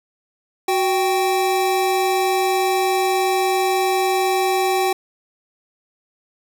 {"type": "tone pair together", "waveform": "square", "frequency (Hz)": [370.9, 781], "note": ["F#4", "G5"], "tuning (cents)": [4, -7], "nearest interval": "octave + minor second", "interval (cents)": 1289, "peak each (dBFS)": -20, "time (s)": [0.68, 4.93], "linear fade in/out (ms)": 5, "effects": []}